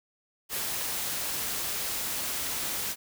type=noise; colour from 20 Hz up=white; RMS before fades=-32 dBFS; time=0.49-2.96 s; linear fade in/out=50 ms; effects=none